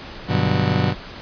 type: chord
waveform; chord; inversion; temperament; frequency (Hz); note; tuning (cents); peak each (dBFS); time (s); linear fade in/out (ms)
35% pulse; G major seventh; none; just; 98 / 122.5 / 147 / 183.75; G2 / B2 / D3 / F#3; 0 / -14 / +2 / -12; -21; 0.27-0.95; 50
effects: pink hiss -36 dBFS RMS until 1.21 s + resampled to 11025 Hz